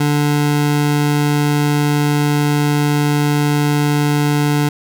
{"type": "tone", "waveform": "25% pulse", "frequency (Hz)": 146.83, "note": "D3", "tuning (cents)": 0, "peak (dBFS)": -9, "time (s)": [0, 4.69], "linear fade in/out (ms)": 5, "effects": []}